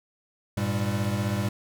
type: tone cluster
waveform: square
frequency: 100.7 / 116.4 / 199.3 Hz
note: G2 / A#2 / G3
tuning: +47 / -2 / +29 cents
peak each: -30 dBFS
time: 0.57-1.49 s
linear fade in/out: 5 ms
effects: none